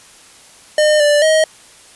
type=tone with pitch steps; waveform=square; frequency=607 / 588 / 630 Hz; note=D#5 / D5 / D#5; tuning=-43 / +2 / +21 cents; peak=-10 dBFS; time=0.78-1.44 s; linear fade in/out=2 ms; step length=220 ms; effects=white hiss -43 dBFS RMS until 1.95 s + resampled to 24000 Hz